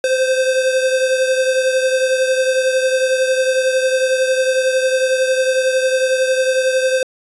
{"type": "beating tone pair", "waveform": "square", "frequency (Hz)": [518, 529], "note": ["C5", "C5"], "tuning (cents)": [-17, 19], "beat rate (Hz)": 11, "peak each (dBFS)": [-15, -22], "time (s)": [0.04, 7.03], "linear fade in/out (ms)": 2, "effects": ["resampled to 24000 Hz"]}